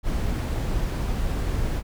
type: noise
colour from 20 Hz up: brown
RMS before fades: -25 dBFS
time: 0.03-1.83 s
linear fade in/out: 50 ms
effects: none